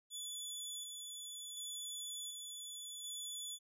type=tone with tremolo; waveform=20% pulse; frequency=3448 Hz; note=A7; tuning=36 cents flat; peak=-37 dBFS; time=0.1-3.59 s; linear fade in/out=50 ms; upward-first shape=square; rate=0.68 Hz; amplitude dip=30%; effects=none